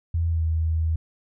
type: tone with pitch glide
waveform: sine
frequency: 83.4 to 80.56 Hz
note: E2 to E2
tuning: +21 to -39 cents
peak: -20 dBFS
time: 0.14-0.96 s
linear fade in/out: 5 ms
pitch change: -60 cents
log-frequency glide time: 0.29-0.43 s
effects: none